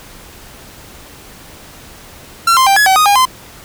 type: tone with pitch steps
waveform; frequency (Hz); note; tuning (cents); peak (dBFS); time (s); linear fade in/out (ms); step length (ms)
45% pulse; 1360 / 1045 / 787 / 1689 / 762 / 1243 / 811 / 1031; F6 / C6 / G5 / G#6 / G5 / D#6 / G#5 / C6; -46 / -2 / +7 / +29 / -49 / -2 / -41 / -26; -7; 2.47-3.254; 5; 98
effects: pink hiss -37 dBFS RMS until 3.64 s